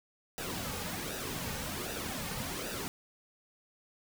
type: noise with flanger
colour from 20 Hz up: pink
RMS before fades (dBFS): -38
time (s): 0.38-2.88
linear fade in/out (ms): 0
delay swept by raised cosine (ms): 0.92 to 3.02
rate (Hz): 1.3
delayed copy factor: -0.6
effects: none